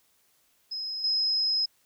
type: tone with level steps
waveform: sine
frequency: 5110 Hz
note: D#8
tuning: 45 cents sharp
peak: -31 / -23 dBFS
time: 0.71-1.66 s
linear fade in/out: 10 ms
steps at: 1.04 s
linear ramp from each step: 2 ms
effects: white hiss -67 dBFS RMS until 1.85 s